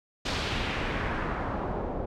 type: noise with low-pass filter sweep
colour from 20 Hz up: pink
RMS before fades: -31 dBFS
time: 0.25-2.06 s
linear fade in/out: 10 ms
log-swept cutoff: 4700 to 600 Hz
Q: 1.4
effects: none